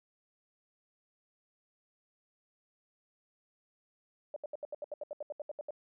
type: tone bursts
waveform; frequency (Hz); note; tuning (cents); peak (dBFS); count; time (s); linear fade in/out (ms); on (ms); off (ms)
sine; 591; D5; +11; -36; 15; 4.34-5.707; 2; 23; 73
effects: none